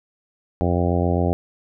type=harmonic tone; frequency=87.6 Hz; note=F2; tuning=6 cents sharp; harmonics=1 / 2 / 3 / 4 / 5 / 6 / 7 / 8 / 9; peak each=-21 / -24 / -26 / -27 / -28 / -29 / -29 / -30 / -31 dBFS; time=0.61-1.33 s; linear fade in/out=0 ms; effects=none